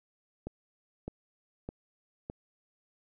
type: click train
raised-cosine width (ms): 2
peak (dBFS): -24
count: 4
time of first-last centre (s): 0.47-2.299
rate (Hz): 1.64
effects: none